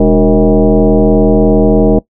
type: tone with frequency modulation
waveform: sine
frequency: 129.5 Hz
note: C3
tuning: 17 cents flat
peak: -4 dBFS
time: 0-1.99 s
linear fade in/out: 5 ms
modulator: 168 Hz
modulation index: 2.8
effects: noise-tail reverb RT60 0.1 s tail -20 dB re dry